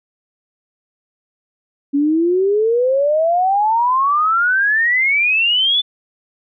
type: exponential sweep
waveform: sine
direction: up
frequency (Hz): 277.2 to 3520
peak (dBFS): -12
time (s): 1.93-5.82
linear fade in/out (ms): 20
effects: none